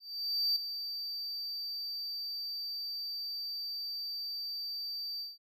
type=tone with ADSR envelope; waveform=triangle; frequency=4642 Hz; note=D8; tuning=21 cents flat; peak=-25 dBFS; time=0-5.38 s; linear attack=560 ms; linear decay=6 ms; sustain=-10 dB; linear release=180 ms; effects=none